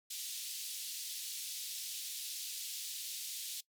pink band-pass noise, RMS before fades -43 dBFS, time 0.1-3.61 s, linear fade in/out 10 ms, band 3300 to 16000 Hz, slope 24 dB/octave, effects noise-tail reverb RT60 0.1 s tail -20 dB re dry

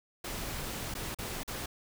pink noise with dropouts, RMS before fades -38 dBFS, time 0.24-1.66 s, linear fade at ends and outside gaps 5 ms, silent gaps 0.941-0.95 / 1.147-1.186 / 1.434-1.477 s, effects none

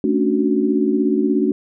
sine chord, D major seventh, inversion second, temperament equal, 220 / 277.2 / 293.7 / 370 Hz, A3 / C#4 / D4 / F#4, 0 / 0 / 0 / 0 cents, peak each -20 dBFS, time 0.04-1.52 s, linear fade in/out 2 ms, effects none

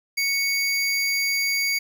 square tone pair together, 2217 / 4722 Hz, C#7 / D8, 0 / +9 cents, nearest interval octave + minor second, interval 1309 cents, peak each -23 / -27 dBFS, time 0.17-1.79 s, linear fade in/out 10 ms, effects none

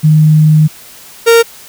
sine / 45% pulse tone pair in turn, 154.3 / 462.4 Hz, D#3 / A#4, -14 / -14 cents, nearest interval octave + perfect fifth, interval 1900 cents, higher second, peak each -3 dBFS, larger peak neither, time 0.03-0.68 / 1.26-1.43 s, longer first, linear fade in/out 20 ms, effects white hiss -35 dBFS RMS until 1.68 s

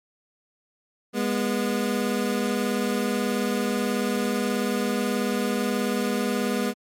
25% pulse tone pair together, 205 / 243.4 Hz, G#3 / B3, -22 / -25 cents, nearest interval minor third, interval 297 cents, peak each -22 dBFS, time 1.13-6.74 s, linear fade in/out 50 ms, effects MP3 64 kbps

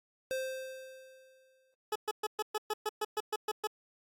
square tone with exponential decay, 523.3 Hz, C5, in tune, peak -32 dBFS, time 0.31-1.74 s, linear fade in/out 0 ms, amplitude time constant 310 ms
20% pulse tone bursts, 426.8 Hz, G#4, 47 cents sharp, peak -26 dBFS, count 12, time 1.92-3.672 s, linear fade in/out 5 ms, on 36 ms, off 120 ms
effects AAC 48 kbps

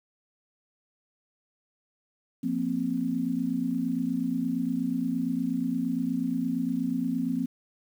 sine chord, F suspended fourth, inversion none, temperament equal, 174.61 / 233.1 / 261.6 Hz, F3 / Bb3 / C4, 0 / 0 / 0 cents, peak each -33 / -30 / -28 dBFS, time 2.43-7.46 s, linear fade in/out 10 ms, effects 9-bit

